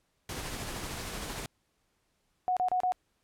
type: noise with tremolo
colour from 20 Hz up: pink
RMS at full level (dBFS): -37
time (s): 0.29-1.46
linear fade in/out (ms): 2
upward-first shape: sine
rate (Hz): 13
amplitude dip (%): 25
type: tone bursts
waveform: sine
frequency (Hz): 733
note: F#5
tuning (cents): -16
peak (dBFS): -25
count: 4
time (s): 2.48-2.921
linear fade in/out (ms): 0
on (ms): 87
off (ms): 31
effects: pink hiss -75 dBFS RMS until 3.23 s + low-pass 12000 Hz 12 dB/octave